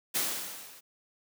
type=noise with level ramp; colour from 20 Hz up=white; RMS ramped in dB=-27 to -53 dBFS; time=0.14-0.81 s; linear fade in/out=20 ms; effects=high-pass 150 Hz 12 dB/octave